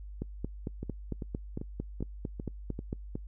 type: two click trains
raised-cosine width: 3 ms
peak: -21 / -24 dBFS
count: 14 / 6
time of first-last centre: 0.22-3.155 / 0.83-2.791 s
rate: 4.43 / 2.55 Hz
effects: noise-tail reverb RT60 0.1 s tail -25 dB re dry + added 50 Hz sine -41 dBFS peak until 3.27 s